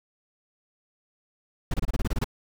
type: noise bursts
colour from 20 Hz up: brown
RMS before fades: -24 dBFS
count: 10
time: 1.71-2.244 s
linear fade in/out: 5 ms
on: 30 ms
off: 26 ms
effects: none